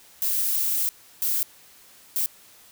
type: noise bursts at uneven times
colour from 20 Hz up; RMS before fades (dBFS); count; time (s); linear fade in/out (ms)
violet; -24; 3; 0.22-0.89 / 1.22-1.43 / 2.16-2.26; 0
effects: white hiss -52 dBFS RMS until 2.71 s